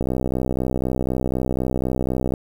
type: click train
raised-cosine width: 2 ms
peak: -9 dBFS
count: 150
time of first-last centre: 0.01-2.338 s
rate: 64 Hz
effects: 7-bit